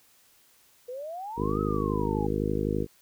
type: exponential two-way sweep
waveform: sine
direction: up then down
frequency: 479.4 to 1300 to 809 Hz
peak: -34 dBFS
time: 0.88-2.27 s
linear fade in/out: 10 ms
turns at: 1.61 s
type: harmonic tone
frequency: 51.91 Hz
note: G#1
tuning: in tune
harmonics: 1 / 2 / 3 / 4 / 5 / 6 / 7 / 8 / 9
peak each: -34 / -34 / -34 / -34 / -34 / -34 / -34 / -34 / -34 dBFS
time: 1.36-2.87 s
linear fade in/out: 50 ms
effects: white hiss -61 dBFS RMS until 3.01 s